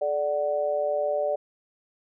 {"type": "tone with amplitude modulation", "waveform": "sine", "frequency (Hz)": 587.3, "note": "D5", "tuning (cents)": 0, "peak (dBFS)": -19, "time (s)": [0.01, 1.36], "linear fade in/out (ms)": 10, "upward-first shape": "sine", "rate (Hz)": 158, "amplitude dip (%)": 85, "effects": []}